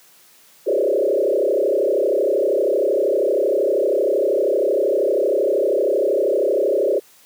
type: tone with frequency modulation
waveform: sine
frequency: 474.6 Hz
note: A#4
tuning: 31 cents sharp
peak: -15 dBFS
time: 0.66-7 s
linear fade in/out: 20 ms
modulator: 32.8 Hz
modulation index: 3.4
effects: white hiss -51 dBFS RMS until 7.25 s + high-pass 150 Hz 12 dB/octave